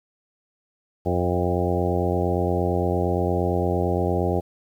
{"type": "harmonic tone with a mistuned harmonic", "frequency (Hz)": 88.7, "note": "F2", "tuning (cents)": 27, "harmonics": [1, 2, 3, 4, 5, 6, 7, 8, 9], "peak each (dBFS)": [-25, -28, -31, -27, -28, -30, -31, -33, -31], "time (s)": [1.05, 4.41], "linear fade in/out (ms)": 20, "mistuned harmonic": 7, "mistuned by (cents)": 21, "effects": ["9-bit"]}